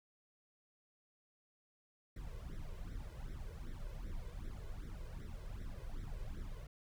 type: noise with flanger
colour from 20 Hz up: brown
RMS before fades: -45 dBFS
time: 2.16-6.67 s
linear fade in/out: 5 ms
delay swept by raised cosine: 0.52 to 2.02 ms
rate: 2.6 Hz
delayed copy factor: +0.9
effects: none

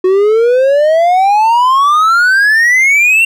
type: exponential sweep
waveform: triangle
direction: up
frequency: 364.8 to 2755 Hz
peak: -4 dBFS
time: 0.04-3.25 s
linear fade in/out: 5 ms
effects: none

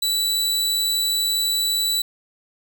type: tone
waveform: sawtooth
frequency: 3951 Hz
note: B7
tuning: in tune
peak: -16 dBFS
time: 0.02-2.02 s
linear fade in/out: 5 ms
effects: none

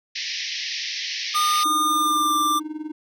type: band-pass noise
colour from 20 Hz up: white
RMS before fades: -29 dBFS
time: 0.15-1.64 s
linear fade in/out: 10 ms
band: 1800 to 5800 Hz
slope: 96 dB/octave
type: tone with pitch glide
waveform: square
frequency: 1215 to 1183.8 Hz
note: D#6 to D6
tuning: -42 to +13 cents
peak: -19 dBFS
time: 1.34-2.6 s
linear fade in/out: 20 ms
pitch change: -45 cents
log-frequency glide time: 1.83-2.36 s
type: tone with tremolo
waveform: triangle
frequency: 307.5 Hz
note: D#4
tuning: 20 cents flat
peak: -23 dBFS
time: 1.65-2.92 s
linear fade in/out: 10 ms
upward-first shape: triangle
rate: 20 Hz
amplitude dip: 90%
effects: none

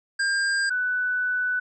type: tone pair in turn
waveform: square / sine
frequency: 1602 / 1491.7 Hz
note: G6 / F#6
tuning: +37 / +14 cents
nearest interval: minor second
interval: 123 cents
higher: first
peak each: -22 dBFS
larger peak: neither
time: 0.19-0.7 / 0.7-1.6 s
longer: second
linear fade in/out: 10 ms
effects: resampled to 22050 Hz

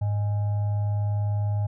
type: tone with frequency modulation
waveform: sine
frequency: 103.6 Hz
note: G#2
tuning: 4 cents flat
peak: -22 dBFS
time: 0.01-1.67 s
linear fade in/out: 10 ms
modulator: 722 Hz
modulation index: 0.21
effects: none

